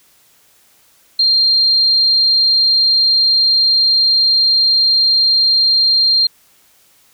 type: tone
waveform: sine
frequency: 4190 Hz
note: C8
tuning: 2 cents sharp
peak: -9 dBFS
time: 1.19-6.27 s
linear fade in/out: 5 ms
effects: white hiss -52 dBFS RMS until 7.13 s